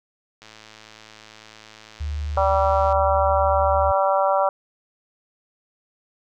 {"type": "click train", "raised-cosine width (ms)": 0.2, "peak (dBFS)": -26, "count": 274, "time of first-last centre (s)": [0.42, 2.925], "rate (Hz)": 109}
{"type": "tone", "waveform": "sine", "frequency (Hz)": 74, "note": "D2", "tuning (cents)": 14, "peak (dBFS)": -24, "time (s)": [2, 3.92], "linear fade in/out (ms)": 10}
{"type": "harmonic tone", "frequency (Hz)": 193.5, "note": "G3", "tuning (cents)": -22, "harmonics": [3, 4, 5, 6, 7], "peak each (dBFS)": [-20, -22, -24, -26, -27], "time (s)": [2.37, 4.49], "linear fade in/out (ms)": 2}
{"effects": []}